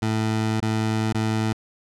20% pulse tone with dropouts, 110 Hz, A2, in tune, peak -16 dBFS, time 0.02-1.53 s, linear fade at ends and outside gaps 5 ms, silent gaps 0.603-0.624 / 1.128-1.146 s, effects low-pass 8000 Hz 12 dB/octave

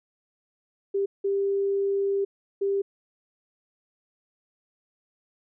sine tone bursts at uneven times, 396 Hz, G4, 18 cents sharp, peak -22 dBFS, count 3, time 0.94-1.06 / 1.24-2.25 / 2.61-2.82 s, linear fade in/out 10 ms, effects none

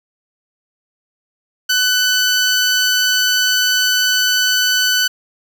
15% pulse tone, 1499 Hz, F#6, 22 cents sharp, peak -6 dBFS, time 1.69-5.08 s, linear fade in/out 10 ms, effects none

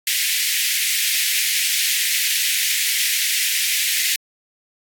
pink high-pass noise, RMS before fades -20 dBFS, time 0.07-4.16 s, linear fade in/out 2 ms, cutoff 1900 Hz, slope 48 dB/octave, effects AAC 64 kbps

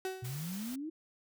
35% pulse tone with exponential decay, 376.2 Hz, F#4, 29 cents sharp, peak -31 dBFS, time 0.05-0.47 s, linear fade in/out 1 ms, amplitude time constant 90 ms
sine exponential sweep, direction up, 116.7 to 329.6 Hz, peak -37 dBFS, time 0.22-0.9 s, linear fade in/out 10 ms
white noise, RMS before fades -47 dBFS, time 0.24-0.76 s, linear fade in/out 10 ms
effects none

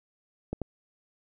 clicks, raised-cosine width 2 ms, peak -18 dBFS, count 2, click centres 0.53 / 0.617 s, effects none

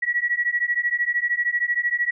sine beating tone pair, 1921 / 1934 Hz, B6 / B6, -48 / -37 cents, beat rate 13 Hz, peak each -23 dBFS, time 0.02-2.11 s, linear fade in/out 10 ms, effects none

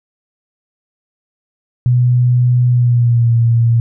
sine tone with pitch glide, 123.47 to 116.54 Hz, B2 to A#2, 0 to 0 cents, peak -8 dBFS, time 1.86-3.8 s, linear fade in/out 0 ms, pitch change -100 cents, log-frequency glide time 2.68-3.33 s, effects none

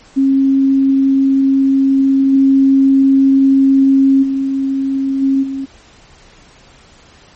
sine tone with level steps, 270.6 Hz, C#4, 42 cents flat, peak -8 / -6 / -13 / -9 / -18 dBFS, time 0.16-5.66 s, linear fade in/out 20 ms, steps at 2.32 / 4.22 / 5.21 / 5.42 s, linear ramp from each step 20 ms, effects pink hiss -44 dBFS RMS until 7.35 s + MP3 32 kbps

